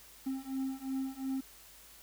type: beating tone pair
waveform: triangle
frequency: 264.6 / 267.4 Hz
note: C4 / C4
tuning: +20 / +38 cents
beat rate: 2.8 Hz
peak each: -36 / -35 dBFS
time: 0.26-1.41 s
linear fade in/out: 10 ms
effects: added 50 Hz sine -65 dBFS peak until 2.02 s + white hiss -56 dBFS RMS until 2.02 s